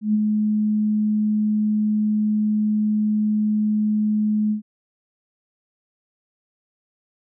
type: tone with ADSR envelope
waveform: sine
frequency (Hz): 212.5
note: G#3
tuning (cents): +40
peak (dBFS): -14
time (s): 0.01-4.62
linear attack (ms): 130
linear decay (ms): 30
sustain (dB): -3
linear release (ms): 110
effects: none